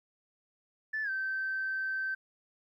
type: tone with pitch glide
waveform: sine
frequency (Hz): 1749 to 1549.2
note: A6 to G6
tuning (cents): -11 to -21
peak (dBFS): -30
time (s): 0.93-2.15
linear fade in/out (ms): 10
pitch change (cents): -210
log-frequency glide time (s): 1.03-1.1
effects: tanh soft clip ceiling -26 dBFS + 12-bit